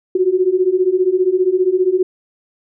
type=beating tone pair; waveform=sine; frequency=360 / 375 Hz; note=F#4 / F#4; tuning=-47 / +23 cents; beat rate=15 Hz; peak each=-16 / -14 dBFS; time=0.15-2.03 s; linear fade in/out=5 ms; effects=none